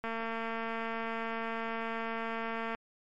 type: click train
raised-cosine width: 0.5 ms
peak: -22 dBFS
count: 616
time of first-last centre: 0.04-2.749 s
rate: 227 Hz
effects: MP3 48 kbps